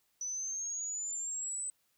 sine exponential sweep, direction up, 5940 to 8100 Hz, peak -35 dBFS, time 0.21-1.7 s, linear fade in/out 2 ms, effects white hiss -75 dBFS RMS until 1.97 s

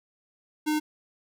square tone, 304.9 Hz, D#4, 35 cents flat, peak -24 dBFS, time 0.66-0.8 s, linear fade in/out 20 ms, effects none

